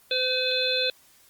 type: harmonic tone with a mistuned harmonic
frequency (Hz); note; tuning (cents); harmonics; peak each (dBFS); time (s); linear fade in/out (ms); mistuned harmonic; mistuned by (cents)
511; C5; -41; 1 / 3 / 5 / 7 / 8; -28 / -34 / -30 / -27 / -28; 0.11-0.9; 2; 7; -30
effects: white hiss -57 dBFS RMS until 1.29 s + Opus 24 kbps